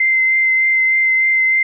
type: tone with vibrato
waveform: sine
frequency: 2075 Hz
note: C7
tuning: 15 cents flat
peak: -11 dBFS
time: 0-1.63 s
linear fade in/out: 5 ms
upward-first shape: triangle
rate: 3.3 Hz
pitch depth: 13 cents each way
effects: none

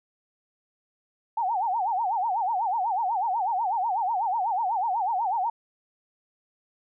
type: tone with vibrato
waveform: sine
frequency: 827 Hz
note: G#5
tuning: 8 cents flat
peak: -23 dBFS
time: 1.37-5.5 s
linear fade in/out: 5 ms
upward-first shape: sine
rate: 8.1 Hz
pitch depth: 230 cents each way
effects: none

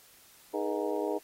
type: harmonic tone with a mistuned harmonic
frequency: 103.83 Hz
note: G#2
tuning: in tune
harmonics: 3 / 4 / 5 / 6 / 7 / 8 / 9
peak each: -35 / -33 / -35 / -37 / -42 / -43 / -41 dBFS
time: 0.53-1.19 s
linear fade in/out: 20 ms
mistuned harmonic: 5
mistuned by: -120 cents
effects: white hiss -58 dBFS RMS until 1.23 s + AAC 48 kbps

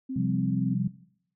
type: tone with vibrato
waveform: sine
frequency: 261.6 Hz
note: C4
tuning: in tune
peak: -30 dBFS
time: 0.09-0.75 s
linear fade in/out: 10 ms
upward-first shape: sine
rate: 2.9 Hz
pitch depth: 10 cents each way
type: chord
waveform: sine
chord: C suspended fourth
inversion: none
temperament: equal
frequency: 130.81 / 174.61 / 196 Hz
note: C3 / F3 / G3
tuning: 0 / 0 / 0 cents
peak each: -29 dBFS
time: 0.16-0.88 s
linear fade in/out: 5 ms
effects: noise-tail reverb RT60 0.7 s tail -19 dB re dry

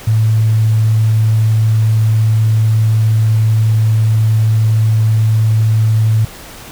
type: tone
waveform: sine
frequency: 110 Hz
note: A2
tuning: in tune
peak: -8 dBFS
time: 0.07-6.25 s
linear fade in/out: 5 ms
effects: pink hiss -33 dBFS RMS until 6.71 s

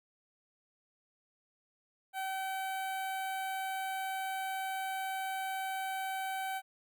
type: tone with notch filter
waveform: sawtooth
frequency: 766 Hz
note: G5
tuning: 40 cents flat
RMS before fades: -37 dBFS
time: 2.13-6.62 s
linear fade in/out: 50 ms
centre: 5400 Hz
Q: 0.9
effects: none

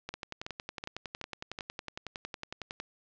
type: two click trains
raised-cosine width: 0.2 ms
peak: -20 / -20 dBFS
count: 5 / 30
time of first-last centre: 0.09-1.588 / 0.14-2.801 s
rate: 2.67 / 10.9 Hz
effects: low-pass 5000 Hz 12 dB/octave

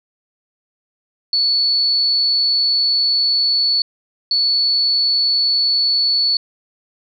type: tone bursts at uneven times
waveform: sine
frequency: 4435 Hz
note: C#8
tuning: in tune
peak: -13 dBFS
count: 2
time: 1.33-3.82 / 4.31-6.37 s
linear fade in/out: 2 ms
effects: none

